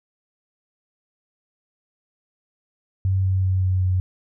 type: tone with pitch steps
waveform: sine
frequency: 95.2 / 94.43 / 93.67 / 92.92 / 92.17 Hz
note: F#2 / F#2 / F#2 / F#2 / F#2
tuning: +50 / +36 / +22 / +8 / -6 cents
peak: -17 dBFS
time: 3.05-4 s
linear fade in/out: 0 ms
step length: 190 ms
effects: none